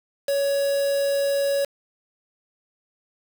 triangle tone with quantisation, 559 Hz, C#5, 14 cents sharp, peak -18 dBFS, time 0.28-1.65 s, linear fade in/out 5 ms, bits 5, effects none

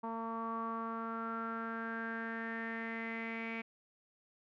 sawtooth tone with low-pass filter sweep, 227.1 Hz, A#3, 45 cents flat, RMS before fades -40 dBFS, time 0.03-3.62 s, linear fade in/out 10 ms, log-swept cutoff 1000 to 2300 Hz, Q 8, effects none

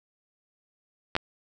clicks, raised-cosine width 0.3 ms, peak -9 dBFS, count 2, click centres 1.153 / 1.165 s, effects none

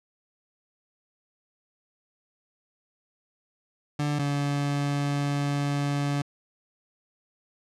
30% pulse tone pair in turn, 146.83 / 142.98 Hz, D3 / D3, 0 / -46 cents, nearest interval unison, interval 46 cents, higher first, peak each -22 dBFS, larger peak neither, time 3.99-4.19 / 4.19-6.22 s, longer second, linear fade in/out 5 ms, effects low-pass 8000 Hz 12 dB/octave

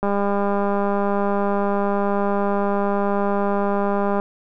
click train, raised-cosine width 1 ms, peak -9 dBFS, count 839, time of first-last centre 0.03-4.199 s, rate 201 Hz, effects none

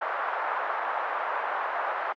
white band-pass noise, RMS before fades -30 dBFS, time 0.01-2.13 s, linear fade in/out 10 ms, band 630 to 1400 Hz, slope 24 dB/octave, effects AAC 48 kbps

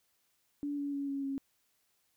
sine tone with pitch steps, 288.3 / 284.5 / 280.7 / 277 / 273.4 Hz, D4 / C#4 / C#4 / C#4 / C#4, -32 / +45 / +22 / -1 / -24 cents, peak -33 dBFS, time 0.63-1.38 s, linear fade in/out 0 ms, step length 150 ms, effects white hiss -75 dBFS RMS until 2.16 s

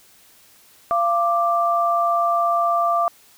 sine tone pair together, 687 / 1177.6 Hz, F5 / D6, -29 / +4 cents, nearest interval major sixth, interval 933 cents, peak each -19 dBFS, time 0.91-3.08 s, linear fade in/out 0 ms, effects white hiss -52 dBFS RMS until 3.37 s

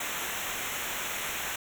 pink noise with comb filter, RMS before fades -34 dBFS, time 0-1.56 s, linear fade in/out 5 ms, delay 0.21 ms, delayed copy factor -0.85, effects none

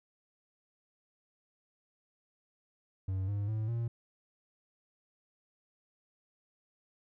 triangle tone with pitch steps, 94.9 / 101.71 / 109.01 / 116.84 Hz, F#2 / G#2 / A2 / A#2, +44 / -36 / -16 / +4 cents, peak -29 dBFS, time 3.08-3.88 s, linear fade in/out 5 ms, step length 200 ms, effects none

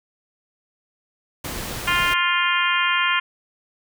pink noise, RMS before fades -30 dBFS, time 1.44-2.14 s, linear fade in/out 5 ms
harmonic tone, 350.6 Hz, F4, 7 cents sharp, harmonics 3 / 4 / 5 / 6 / 7 / 8 / 9, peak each -23 / -24 / -25 / -26 / -26 / -27 / -28 dBFS, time 1.87-3.2 s, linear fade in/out 10 ms
effects none

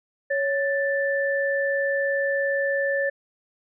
sine tone pair together, 555.3 / 1763 Hz, C#5 / A6, +3 / +3 cents, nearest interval octave + minor sixth, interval 2000 cents, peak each -23 / -25 dBFS, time 0.3-3.1 s, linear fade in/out 10 ms, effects none

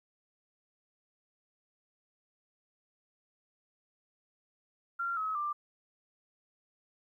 sine tone with pitch steps, 1380 / 1281 / 1185 Hz, F6 / E6 / D6, -21 / -50 / +15 cents, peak -31 dBFS, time 4.99-5.53 s, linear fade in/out 10 ms, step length 180 ms, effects 12-bit

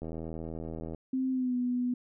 click train, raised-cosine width 2 ms, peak -26 dBFS, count 76, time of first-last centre 0.02-0.947 s, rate 80.9 Hz
sine tone with pitch glide, 260.9 to 247.1 Hz, C4 to B3, -5 to +1 cents, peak -27 dBFS, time 1.13-1.94 s, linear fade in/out 5 ms, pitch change -94 cents, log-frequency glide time 1.31-1.56 s
effects none

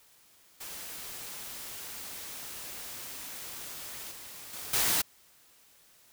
white noise with level steps, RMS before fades -42 / -46 / -41 / -27 dBFS, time 0.6-5.02 s, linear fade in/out 10 ms, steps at 4.11 / 4.53 / 4.73 s, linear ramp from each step 5 ms, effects white hiss -61 dBFS RMS until 6.12 s

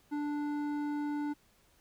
sine tone with hard clipping, 293.7 Hz, D4, in tune, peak -34 dBFS, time 0.11-1.34 s, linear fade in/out 20 ms, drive 10 dB, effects pink hiss -67 dBFS RMS until 1.8 s

